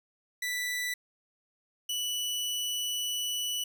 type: tone pair in turn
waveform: sawtooth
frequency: 1975.5 / 2960 Hz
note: B6 / F#7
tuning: 0 / 0 cents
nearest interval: perfect fifth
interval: 700 cents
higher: second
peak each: -27 dBFS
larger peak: neither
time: 0.42-0.94 / 1.89-3.64 s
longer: second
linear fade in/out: 5 ms
effects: none